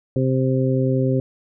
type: harmonic tone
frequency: 130.81 Hz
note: C3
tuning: in tune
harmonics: 1 / 2 / 3 / 4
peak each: -19 / -22 / -24 / -25 dBFS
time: 0.16-1.2 s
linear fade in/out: 2 ms
effects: none